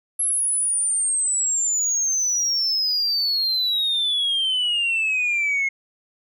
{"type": "exponential sweep", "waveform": "sine", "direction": "down", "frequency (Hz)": [11175, 2154], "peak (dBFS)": -17, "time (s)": [0.19, 5.69], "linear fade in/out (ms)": 10, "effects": ["tanh soft clip ceiling -17 dBFS"]}